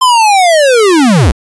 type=linear sweep; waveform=square; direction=down; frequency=1046.5 to 50.6 Hz; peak=-5 dBFS; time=0.01-1.32 s; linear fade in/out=10 ms; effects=resampled to 24000 Hz